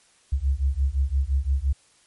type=beating tone pair; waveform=sine; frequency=65.41 / 71.21 Hz; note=C2 / C#2; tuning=0 / +47 cents; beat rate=5.8 Hz; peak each=-23 dBFS; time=0.32-1.73 s; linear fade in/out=10 ms; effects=white hiss -59 dBFS RMS until 2.06 s + MP3 48 kbps